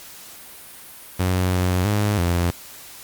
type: tone with pitch steps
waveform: sawtooth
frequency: 91.9 / 91.2 / 103.9 / 86.8 Hz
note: F#2 / F#2 / G#2 / F2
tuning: -11 / -24 / +1 / -10 cents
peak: -14 dBFS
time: 1.19-2.51 s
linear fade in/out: 10 ms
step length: 330 ms
effects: white hiss -41 dBFS RMS until 3.03 s + Opus 48 kbps